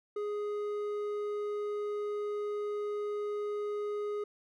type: tone with hard clipping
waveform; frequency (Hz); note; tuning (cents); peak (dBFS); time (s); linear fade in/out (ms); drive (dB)
sine; 415.3; G#4; 0; -34; 0.16-4.24; 5; 6
effects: none